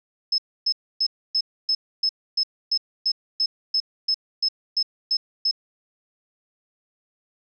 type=tone bursts; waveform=sine; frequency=5200 Hz; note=E8; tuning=24 cents flat; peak=-18 dBFS; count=16; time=0.32-5.512 s; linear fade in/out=5 ms; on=62 ms; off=280 ms; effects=none